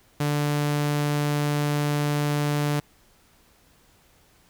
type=tone; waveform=sawtooth; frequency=146.83 Hz; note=D3; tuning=in tune; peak=-18 dBFS; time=0.2-2.8 s; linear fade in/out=5 ms; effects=pink hiss -59 dBFS RMS until 4.49 s